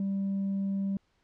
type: tone with tanh clipping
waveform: triangle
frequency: 196 Hz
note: G3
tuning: in tune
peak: -28 dBFS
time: 0-0.97 s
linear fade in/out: 2 ms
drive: 6 dB
effects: pink hiss -72 dBFS RMS until 1.23 s + low-pass 5000 Hz 12 dB/octave